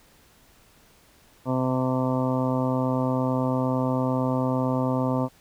harmonic tone, 128.9 Hz, C3, 26 cents flat, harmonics 1 / 2 / 3 / 4 / 5 / 6 / 7 / 8 / 9, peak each -27 / -25 / -37 / -30 / -32 / -42 / -33 / -37 / -37 dBFS, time 1.45-5.29 s, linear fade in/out 50 ms, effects pink hiss -57 dBFS RMS until 5.4 s

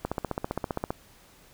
click train, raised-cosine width 1 ms, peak -14 dBFS, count 14, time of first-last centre 0.05-0.905 s, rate 15.2 Hz, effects pink hiss -56 dBFS RMS until 1.53 s

